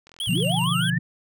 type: click train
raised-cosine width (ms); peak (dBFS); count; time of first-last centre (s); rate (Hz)
0.2; -30; 25; 0.07-0.639; 42.2
type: tone with vibrato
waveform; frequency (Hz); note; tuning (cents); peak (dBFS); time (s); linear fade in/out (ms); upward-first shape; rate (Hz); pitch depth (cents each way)
square; 3053; G7; -46; -26; 0.2-0.9; 2; sine; 6.5; 180
type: linear sweep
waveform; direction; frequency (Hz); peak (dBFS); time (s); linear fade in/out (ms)
sine; up; 87.31 to 1839; -26; 0.27-0.98; 5
type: chord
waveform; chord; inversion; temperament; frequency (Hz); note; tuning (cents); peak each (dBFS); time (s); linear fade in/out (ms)
sine; B diminished; none; equal; 123.47 / 146.83 / 174.61; B2 / D3 / F3; 0 / 0 / 0; -27 / -28 / -24; 0.29-0.99; 5
effects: none